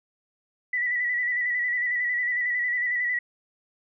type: tone with vibrato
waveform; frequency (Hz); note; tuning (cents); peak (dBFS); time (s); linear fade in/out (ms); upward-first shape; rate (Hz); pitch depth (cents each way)
sine; 1958; B6; -15; -23; 0.73-3.19; 5; square; 11; 33
effects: none